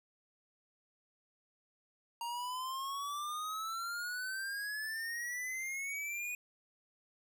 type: exponential sweep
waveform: square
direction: up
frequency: 932.3 to 2483 Hz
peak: -38 dBFS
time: 2.21-6.35 s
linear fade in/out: 2 ms
effects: none